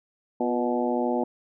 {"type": "harmonic tone with a mistuned harmonic", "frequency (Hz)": 122.6, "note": "B2", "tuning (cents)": -12, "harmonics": [2, 3, 4, 5, 6, 7], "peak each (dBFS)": [-27, -29, -30, -31, -32, -32], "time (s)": [0.4, 1.24], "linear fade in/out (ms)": 5, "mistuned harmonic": 3, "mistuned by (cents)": -59, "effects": []}